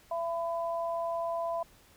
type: tone pair together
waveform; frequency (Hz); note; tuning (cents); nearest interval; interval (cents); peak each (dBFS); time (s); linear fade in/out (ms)
sine; 673 / 1003.5; E5 / B5; +36 / +27; perfect fifth; 691; -31 / -36; 0.11-1.63; 5
effects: pink hiss -60 dBFS RMS until 1.96 s